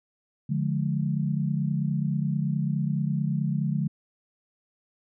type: chord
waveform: sine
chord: D diminished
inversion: none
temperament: just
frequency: 146.83 / 176.2 / 211.4 Hz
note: D3 / F3 / Ab3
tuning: 0 / +16 / +31 cents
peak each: -26 / -29 / -30 dBFS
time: 0.49-3.88 s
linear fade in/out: 10 ms
effects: none